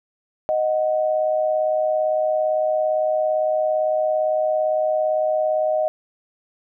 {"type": "tone pair together", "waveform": "sine", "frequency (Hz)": [622.3, 740], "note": ["D#5", "F#5"], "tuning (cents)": [0, 0], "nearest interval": "minor third", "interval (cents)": 300, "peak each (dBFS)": [-18, -25], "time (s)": [0.49, 5.88], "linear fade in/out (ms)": 0, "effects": []}